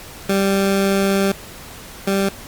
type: tone pair in turn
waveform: 20% pulse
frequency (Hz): 196 / 196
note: G3 / G3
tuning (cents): 0 / 0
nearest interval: unison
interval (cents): 0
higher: neither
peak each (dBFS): -10 / -11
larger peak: first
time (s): 0.29-1.32 / 2.07-2.29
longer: first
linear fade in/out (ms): 5
effects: pink hiss -37 dBFS RMS until 2.47 s + Opus 48 kbps